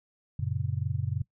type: chord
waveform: sine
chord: F# major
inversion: none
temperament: just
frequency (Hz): 92.5 / 115.62 / 138.75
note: F#2 / A#2 / C#3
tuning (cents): 0 / -14 / +2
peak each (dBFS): -32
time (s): 0.39-1.22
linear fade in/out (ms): 5
effects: noise-tail reverb RT60 0.1 s tail -21 dB re dry